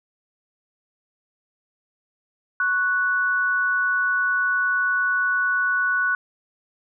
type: tone pair together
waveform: sine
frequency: 1108.7 / 1479.9 Hz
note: C#6 / F#6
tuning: 0 / 0 cents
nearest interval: perfect fourth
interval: 500 cents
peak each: -27 / -19 dBFS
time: 2.6-6.15 s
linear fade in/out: 2 ms
effects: none